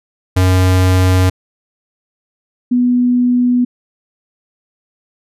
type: tone pair in turn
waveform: square / sine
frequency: 92.5 / 246.2 Hz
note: F#2 / B3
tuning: 0 / -5 cents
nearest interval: octave + perfect fourth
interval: 1695 cents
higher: second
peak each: -9 dBFS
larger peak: neither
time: 0.36-1.3 / 2.71-3.65 s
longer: neither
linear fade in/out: 10 ms
effects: resampled to 32000 Hz